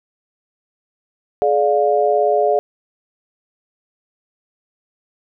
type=chord; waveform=sine; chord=D diminished; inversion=second; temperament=just; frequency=422.9 / 587.3 / 704.8 Hz; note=Ab4 / D5 / F5; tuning=+31 / 0 / +16 cents; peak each=-17 dBFS; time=1.42-2.59 s; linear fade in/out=0 ms; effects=none